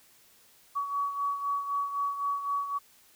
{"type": "beating tone pair", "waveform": "sine", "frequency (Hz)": [1130, 1133.9], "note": ["C#6", "C#6"], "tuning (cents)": [33, 39], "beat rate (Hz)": 3.9, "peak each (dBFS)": [-29, -36], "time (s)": [0.75, 2.79], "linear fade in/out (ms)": 20, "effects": ["white hiss -60 dBFS RMS until 3.15 s"]}